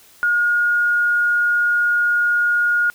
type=tone; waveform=sine; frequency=1432 Hz; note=F6; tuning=43 cents sharp; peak=-14 dBFS; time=0.23-2.9 s; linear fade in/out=0 ms; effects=white hiss -49 dBFS RMS until 2.94 s